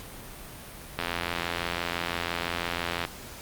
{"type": "click train", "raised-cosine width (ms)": 0.3, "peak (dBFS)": -12, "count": 178, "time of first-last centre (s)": [0.99, 3.051], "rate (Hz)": 85.9, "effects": ["pink hiss -43 dBFS RMS until 3.41 s", "Opus 48 kbps"]}